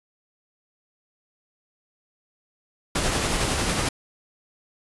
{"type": "noise with tremolo", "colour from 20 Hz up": "pink", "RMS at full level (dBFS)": -23, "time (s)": [2.95, 3.89], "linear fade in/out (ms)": 5, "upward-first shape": "sine", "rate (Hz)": 11, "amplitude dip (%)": 25, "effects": ["resampled to 24000 Hz"]}